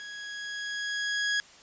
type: tone with level ramp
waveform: sawtooth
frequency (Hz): 1661.2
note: G#6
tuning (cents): 0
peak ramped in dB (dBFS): -36 to -21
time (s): 0-1.4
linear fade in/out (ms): 0
effects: white hiss -53 dBFS RMS until 1.62 s + resampled to 16000 Hz